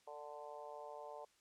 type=harmonic tone with a mistuned harmonic; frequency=147.6 Hz; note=D3; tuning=9 cents sharp; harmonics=3 / 4 / 5 / 6 / 7; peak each=-55 / -52 / -55 / -54 / -58 dBFS; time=0.07-1.25 s; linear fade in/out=5 ms; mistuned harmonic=3; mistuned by=+18 cents; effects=white hiss -73 dBFS RMS until 1.4 s + low-pass 8000 Hz 12 dB/octave